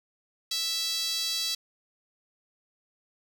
sawtooth tone with high-pass filter, 659.3 Hz, E5, in tune, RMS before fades -30 dBFS, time 0.51-1.55 s, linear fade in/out 5 ms, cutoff 4200 Hz, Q 3.8, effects none

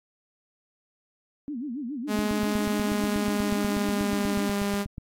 sine tone with vibrato, 263.3 Hz, C4, 11 cents sharp, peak -30 dBFS, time 1.48-4.5 s, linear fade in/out 0 ms, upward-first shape sine, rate 7.2 Hz, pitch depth 250 cents each way
sawtooth tone with pitch glide, 209.9 to 201.8 Hz, G#3 to G#3, +19 to -49 cents, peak -21 dBFS, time 2.07-4.86 s, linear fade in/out 50 ms, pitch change -68 cents, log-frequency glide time 2.23-4.41 s
click train, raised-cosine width 5 ms, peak -23 dBFS, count 24, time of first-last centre 2.19-4.981 s, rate 8.24 Hz
effects AAC 64 kbps

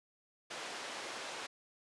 pink band-pass noise, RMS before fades -44 dBFS, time 0.5-1.47 s, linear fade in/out 10 ms, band 500 to 6100 Hz, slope 12 dB/octave, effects resampled to 24000 Hz

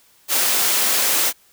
white high-pass noise, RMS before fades -18 dBFS, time 0.28-1.33 s, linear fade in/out 50 ms, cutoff 310 Hz, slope 12 dB/octave, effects white hiss -55 dBFS RMS until 1.52 s

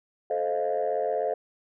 sine chord, F dominant seventh, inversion first, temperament equal with one note detuned, 436.2 / 523.3 / 622.3 / 698.5 Hz, A4 / C5 / Eb5 / F5, -15 / 0 / 0 / 0 cents, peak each -29 dBFS, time 0.3-1.34 s, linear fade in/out 5 ms, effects tanh soft clip ceiling -18 dBFS

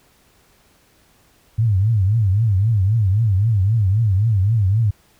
sine tone with vibrato, 103.83 Hz, G#2, in tune, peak -13 dBFS, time 1.58-4.91 s, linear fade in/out 10 ms, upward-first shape triangle, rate 3.8 Hz, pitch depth 240 cents each way, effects pink hiss -56 dBFS RMS until 5.19 s

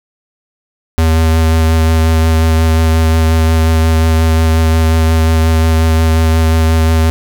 square tone with vibrato, 80.7 Hz, E2, 36 cents flat, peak -8 dBFS, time 0.98-7.1 s, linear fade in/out 0 ms, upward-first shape sine, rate 5.6 Hz, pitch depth 14 cents each way, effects none

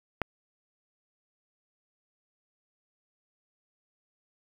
click, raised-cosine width 0.5 ms, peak -12 dBFS, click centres 0.217 s, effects 7-bit

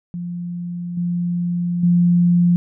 sine tone with level steps, 174.61 Hz, F3, in tune, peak -24 / -18 / -11 dBFS, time 0.14-2.56 s, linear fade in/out 0 ms, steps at 0.97 / 1.83 s, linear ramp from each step 5 ms, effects none

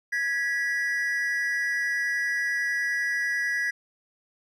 triangle tone pair together, 1661.2 / 1948.2 Hz, G#6 / B6, 0 / -24 cents, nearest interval minor third, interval 276 cents, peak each -26 / -25 dBFS, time 0.12-3.71 s, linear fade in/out 10 ms, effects none

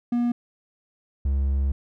triangle tone pair in turn, 240 / 68.51 Hz, B3 / C#2, -49 / -20 cents, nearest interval octave + minor seventh, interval 2171 cents, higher first, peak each -18 dBFS, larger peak neither, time 0.12-0.32 / 1.25-1.72 s, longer second, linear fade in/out 5 ms, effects none

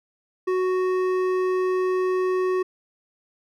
triangle tone with hard clipping, 370 Hz, F#4, in tune, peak -22 dBFS, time 0.47-2.63 s, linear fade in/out 10 ms, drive 14 dB, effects none

